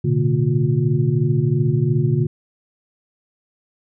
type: tone cluster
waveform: sine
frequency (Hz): 111.7 / 125.1 / 148 / 228 / 357.5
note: A2 / B2 / D3 / A#3 / F4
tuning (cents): +27 / +23 / +14 / -38 / +41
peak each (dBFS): -25 / -19 / -18 / -27 / -25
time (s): 0.04-2.27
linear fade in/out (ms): 10
effects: none